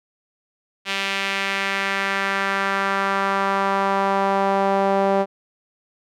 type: tone with band-pass filter sweep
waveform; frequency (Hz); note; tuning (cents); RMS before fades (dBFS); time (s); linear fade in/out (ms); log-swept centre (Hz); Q
sawtooth; 196; G3; 0; -21; 0.85-5.26; 50; 2800 to 640; 1.7
effects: none